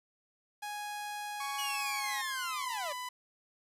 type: tone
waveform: sawtooth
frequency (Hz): 830.6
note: G#5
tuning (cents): 0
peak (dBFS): -34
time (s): 0.62-2.22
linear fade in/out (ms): 10
type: tone with pitch glide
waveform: sawtooth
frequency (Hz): 1114 to 998.2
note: C#6 to B5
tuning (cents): +8 to +18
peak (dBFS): -34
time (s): 1.4-3.09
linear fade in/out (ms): 5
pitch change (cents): -190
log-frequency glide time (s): 1.83-2.77
type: linear sweep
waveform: sawtooth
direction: down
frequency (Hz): 2960 to 553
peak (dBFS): -33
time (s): 1.58-2.93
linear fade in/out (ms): 10
effects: resampled to 32000 Hz + 10-bit